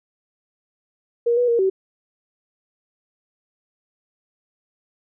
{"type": "tone with pitch steps", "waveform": "sine", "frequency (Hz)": [472.2, 488.3, 468.6, 381.8], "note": ["A#4", "B4", "A#4", "G4"], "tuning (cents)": [22, -20, 9, -46], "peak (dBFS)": -15, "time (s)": [1.26, 1.7], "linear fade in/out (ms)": 10, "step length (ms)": 110, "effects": []}